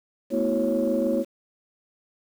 sine tone cluster, 220.4 / 246.6 / 324.6 / 371.5 / 550 Hz, A3 / B3 / E4 / F#4 / C#5, +3 / -2 / -27 / +7 / -14 cents, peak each -28 / -26 / -27 / -31 / -24 dBFS, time 0.3-1.25 s, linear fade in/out 50 ms, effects tanh soft clip ceiling -13 dBFS + 8-bit

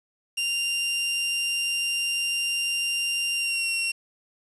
sawtooth tone with pitch glide, 2786 to 2738 Hz, F7 to F7, -5 to -35 cents, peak -21 dBFS, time 0.37-3.92 s, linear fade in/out 10 ms, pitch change -30 cents, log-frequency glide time 3.34-3.67 s, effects resampled to 24000 Hz + 8-bit

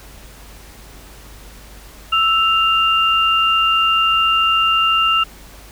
sine tone pair together, 1318.6 / 2794 Hz, E6 / F7, 0 / 0 cents, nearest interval octave + minor second, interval 1300 cents, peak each -15 dBFS, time 2.12-5.24 s, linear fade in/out 10 ms, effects added 50 Hz sine -40 dBFS peak until 5.71 s + pink hiss -42 dBFS RMS until 5.71 s

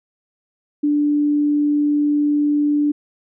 sine tone, 293.7 Hz, D4, in tune, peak -14 dBFS, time 0.83-2.92 s, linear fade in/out 10 ms, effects none

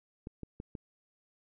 clicks, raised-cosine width 3 ms, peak -28 dBFS, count 4, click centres 0.271 / 0.433 / 0.601 / 0.752 s, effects none

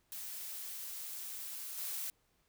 blue noise with level steps, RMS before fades -44 / -40 dBFS, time 0.12-2.1 s, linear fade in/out 0 ms, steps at 1.77 s, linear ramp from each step 20 ms, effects pink hiss -75 dBFS RMS until 2.48 s

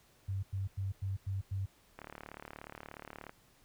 sine tone bursts, 97 Hz, G2, 18 cents flat, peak -33 dBFS, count 6, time 0.28-1.66 s, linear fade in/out 10 ms, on 150 ms, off 96 ms
click train, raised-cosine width 0.5 ms, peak -30 dBFS, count 49, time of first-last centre 1.99-3.294 s, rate 36.8 Hz
effects pink hiss -66 dBFS RMS until 3.64 s

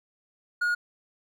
triangle tone, 1438 Hz, F#6, 50 cents flat, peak -21 dBFS, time 0.61-0.75 s, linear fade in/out 10 ms, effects none

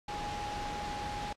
sine tone in noise, 828 Hz, G#5, 5 cents flat, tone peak -37 dBFS, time 0.08-1.33 s, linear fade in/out 5 ms, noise pink, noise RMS -40 dBFS, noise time 0.08-1.33 s, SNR 0 dB, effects low-pass 5000 Hz 12 dB/octave + AAC 64 kbps

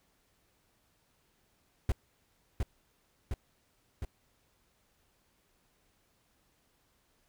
brown noise with echo, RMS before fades -27 dBFS, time 1.89-1.92 s, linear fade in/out 2 ms, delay 710 ms, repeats 3, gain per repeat -3 dB, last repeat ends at 4.05 s, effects pink hiss -72 dBFS RMS until 7.28 s

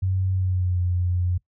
sine tone with pitch glide, 94.1 to 89.28 Hz, F#2 to F2, +30 to +39 cents, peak -20 dBFS, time 0.02-1.38 s, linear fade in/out 10 ms, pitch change -91 cents, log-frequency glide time 0.33-0.79 s, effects noise-tail reverb RT60 0.1 s tail -20 dB re dry

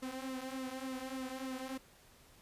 sawtooth tone with flanger, 261.3 Hz, C4, 2 cents flat, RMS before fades -42 dBFS, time 0.02-1.78 s, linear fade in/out 10 ms, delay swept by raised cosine 1.2 to 4.7 ms, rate 3.4 Hz, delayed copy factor -0.7, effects pink hiss -62 dBFS RMS until 2.41 s + resampled to 32000 Hz

